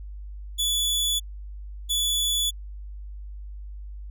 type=tone pair in turn; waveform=sawtooth; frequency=3438 / 3438 Hz; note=A7 / A7; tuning=-41 / -41 cents; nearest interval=unison; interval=0 cents; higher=neither; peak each=-19 / -19 dBFS; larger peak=neither; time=0.58-1.2 / 1.89-2.51 s; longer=neither; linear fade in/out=20 ms; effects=added 50 Hz sine -35 dBFS peak until 4.1 s